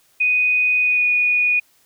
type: tone with pitch glide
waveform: sine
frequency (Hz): 2489 to 2463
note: D#7 to D#7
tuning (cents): 0 to -18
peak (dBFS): -14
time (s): 0.2-1.6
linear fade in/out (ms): 10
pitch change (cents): -18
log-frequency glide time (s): 0.8-1.06
effects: white hiss -58 dBFS RMS until 1.85 s